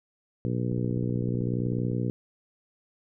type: harmonic tone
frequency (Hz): 60.7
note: B1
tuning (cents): -29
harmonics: 2 / 3 / 4 / 5 / 6 / 7 / 8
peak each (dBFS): -28 / -32 / -34 / -36 / -38 / -39 / -40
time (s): 0.45-2.1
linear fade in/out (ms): 0
type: click train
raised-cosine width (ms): 3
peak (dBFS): -25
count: 20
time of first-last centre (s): 0.72-1.915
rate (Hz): 15.9
effects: none